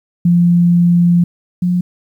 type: tone pair in turn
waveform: sine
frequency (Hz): 173.5 / 178.27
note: F3 / F3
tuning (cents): -11 / +36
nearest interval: unison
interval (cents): 47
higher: second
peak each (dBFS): -7 / -11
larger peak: first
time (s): 0.25-1.24 / 1.62-1.81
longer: first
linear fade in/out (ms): 5
effects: 8-bit